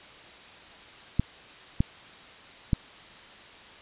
clicks, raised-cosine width 5 ms, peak -9 dBFS, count 3, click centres 1.196 / 1.805 / 2.732 s, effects white hiss -48 dBFS RMS until 3.81 s + resampled to 8000 Hz

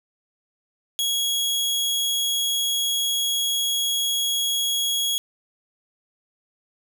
sawtooth tone, 3322 Hz, G#7, in tune, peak -18 dBFS, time 0.99-5.18 s, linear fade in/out 0 ms, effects none

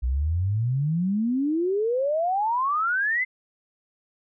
sine exponential sweep, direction up, 59.1 to 2093 Hz, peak -21 dBFS, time 0.02-3.25 s, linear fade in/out 20 ms, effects none

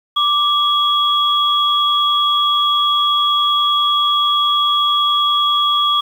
sine tone pair together, 1174.7 / 3330 Hz, D6 / G#7, 0 / +4 cents, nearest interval octave + tritone, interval 1804 cents, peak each -15 dBFS, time 0.16-6.01 s, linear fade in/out 10 ms, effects 7-bit

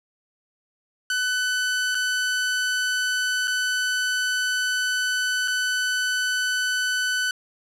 sawtooth tone with dropouts, 1500 Hz, F#6, 23 cents sharp, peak -18 dBFS, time 1.1-7.31 s, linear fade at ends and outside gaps 2 ms, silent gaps 1.947-1.951 / 3.474-3.478 / 5.477-5.48 s, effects low-pass 10000 Hz 12 dB/octave

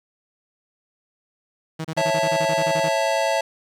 sawtooth tone bursts, 159.6 Hz, D#3, 44 cents sharp, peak -22 dBFS, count 13, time 1.79-2.891 s, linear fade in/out 10 ms, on 57 ms, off 30 ms
square chord, A major, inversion first, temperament just, 550 / 660 / 880 Hz, C#5 / E5 / A5, -14 / +2 / 0 cents, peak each -25 / -23 / -25 dBFS, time 1.97-3.41 s, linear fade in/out 5 ms
effects low-pass 8000 Hz 12 dB/octave + 8-bit

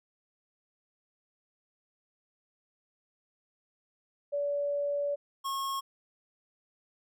sine / square tone pair in turn, 574 / 1088.3 Hz, D5 / C#6, -40 / -32 cents, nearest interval major seventh, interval 1108 cents, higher second, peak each -28 / -32 dBFS, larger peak first, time 4.32-5.16 / 5.44-5.81 s, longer first, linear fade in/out 20 ms, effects none

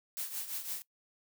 blue noise with tremolo, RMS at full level -36 dBFS, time 0.17-0.82 s, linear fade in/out 0 ms, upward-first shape triangle, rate 5.9 Hz, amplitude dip 75%, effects noise-tail reverb RT60 0.1 s tail -20 dB re dry

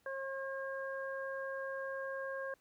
harmonic tone, 539 Hz, C#5, 49 cents flat, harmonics 1 / 2 / 3, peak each -40 / -47 / -43 dBFS, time 0.06-2.54 s, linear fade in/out 2 ms, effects pink hiss -73 dBFS RMS until 2.6 s + high-pass 60 Hz 12 dB/octave

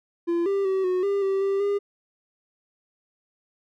triangle tone with pitch steps, 341.4 / 395.3 / 382.1 / 366.2 / 399.3 / 388.4 / 393.1 / 404.2 Hz, F4 / G4 / G4 / F#4 / G4 / G4 / G4 / G#4, -39 / +15 / -44 / -18 / +32 / -16 / +5 / -47 cents, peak -19 dBFS, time 0.27-1.79 s, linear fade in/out 20 ms, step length 190 ms, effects none

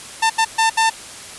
sawtooth tone bursts at uneven times, 896 Hz, A5, 31 cents sharp, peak -9 dBFS, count 4, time 0.22-0.3 / 0.38-0.45 / 0.58-0.7 / 0.77-0.9 s, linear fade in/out 10 ms, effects white hiss -35 dBFS RMS until 1.38 s + resampled to 24000 Hz

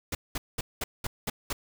pink noise bursts, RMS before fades -31 dBFS, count 7, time 0.12-1.53 s, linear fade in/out 5 ms, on 30 ms, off 200 ms, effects none

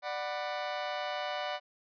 sawtooth chord, B minor, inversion first, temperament just, 592.7 / 740.8 / 987.8 Hz, D5 / F#5 / B5, +16 / +2 / 0 cents, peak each -33 / -33 / -38 dBFS, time 0.02-1.6 s, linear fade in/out 50 ms, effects resampled to 11025 Hz

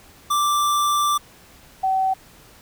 square / sine tone pair in turn, 1174.7 / 762.3 Hz, D6 / G5, 0 / -49 cents, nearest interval perfect fifth, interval 749 cents, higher first, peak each -18 / -17 dBFS, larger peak second, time 0.3-1.18 / 1.83-2.14 s, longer first, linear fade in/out 10 ms, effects pink hiss -49 dBFS RMS until 2.61 s

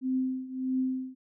sine tone with tremolo, 259.2 Hz, C4, 16 cents flat, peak -24 dBFS, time 0.01-1.15 s, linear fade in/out 50 ms, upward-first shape triangle, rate 1.6 Hz, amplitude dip 85%, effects none

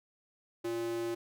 square tone with high-pass filter, 115.9 Hz, A#2, 10 cents flat, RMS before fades -35 dBFS, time 0.64-1.15 s, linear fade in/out 10 ms, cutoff 330 Hz, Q 3.2, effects none

